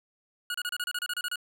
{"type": "tone bursts", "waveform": "25% pulse", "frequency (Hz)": 1449, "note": "F#6", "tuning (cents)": -37, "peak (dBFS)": -26, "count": 12, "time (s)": [0.5, 1.358], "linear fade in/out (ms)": 2, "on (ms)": 44, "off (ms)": 30, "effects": []}